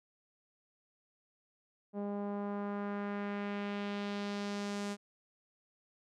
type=tone with low-pass filter sweep; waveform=sawtooth; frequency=203.1 Hz; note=G#3; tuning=38 cents flat; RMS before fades=-38 dBFS; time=1.93-4.97 s; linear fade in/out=50 ms; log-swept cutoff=660 to 8000 Hz; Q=1.3; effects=none